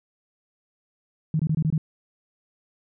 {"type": "tone bursts", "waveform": "sine", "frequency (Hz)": 156.7, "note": "D#3", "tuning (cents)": 13, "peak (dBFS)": -19, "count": 6, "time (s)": [1.34, 1.779], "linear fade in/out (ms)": 2, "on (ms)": 54, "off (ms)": 23, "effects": []}